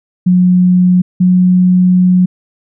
sine tone pair in turn, 180.9 / 181.95 Hz, F#3 / F#3, -39 / -29 cents, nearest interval unison, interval 10 cents, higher second, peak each -5 dBFS, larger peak neither, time 0.26-1.02 / 1.2-2.26 s, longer second, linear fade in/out 10 ms, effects none

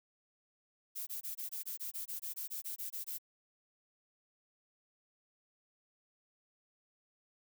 violet noise bursts, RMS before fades -41 dBFS, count 16, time 0.95-3.185 s, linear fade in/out 20 ms, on 120 ms, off 21 ms, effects none

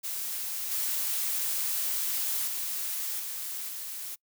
blue noise with level steps, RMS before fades -34 / -30 / -33 / -36 / -38 dBFS, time 0.03-4.16 s, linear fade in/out 20 ms, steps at 0.71 / 2.47 / 3.19 / 3.68 s, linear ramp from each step 10 ms, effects noise-tail reverb RT60 0.1 s tail -25 dB re dry

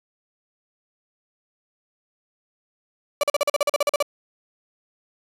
35% pulse tone bursts, 580 Hz, D5, 22 cents flat, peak -15 dBFS, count 13, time 3.21-4.026 s, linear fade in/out 2 ms, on 24 ms, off 42 ms, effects resampled to 32000 Hz

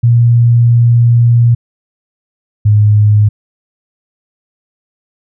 sine tone pair in turn, 118.5 / 105.21 Hz, A#2 / G#2, +29 / +23 cents, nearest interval major second, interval 206 cents, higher first, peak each -4 dBFS, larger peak neither, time 0.03-1.55 / 2.65-3.29 s, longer first, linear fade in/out 10 ms, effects none

